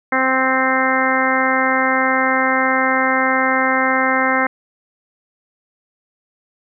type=harmonic tone; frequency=261.6 Hz; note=C4; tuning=in tune; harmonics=1 / 2 / 3 / 4 / 5 / 6 / 7 / 8; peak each=-22 / -22 / -22 / -22 / -22 / -22 / -22 / -22 dBFS; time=0.12-4.47 s; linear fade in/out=5 ms; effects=none